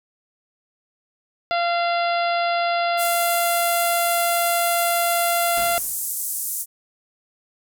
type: harmonic tone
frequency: 689 Hz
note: F5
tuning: 24 cents flat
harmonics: 1 / 2 / 3 / 4 / 5 / 6 / 7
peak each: -20 / -26 / -30 / -32 / -34 / -36 / -37 dBFS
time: 1.51-5.78 s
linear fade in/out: 0 ms
type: band-pass noise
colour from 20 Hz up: white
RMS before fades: -27 dBFS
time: 2.97-6.66 s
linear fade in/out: 50 ms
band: 7700 to 14000 Hz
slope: 24 dB/octave
type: noise with exponential decay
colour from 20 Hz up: pink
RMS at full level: -34 dBFS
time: 5.57-6.26 s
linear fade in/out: 0 ms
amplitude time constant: 150 ms
effects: none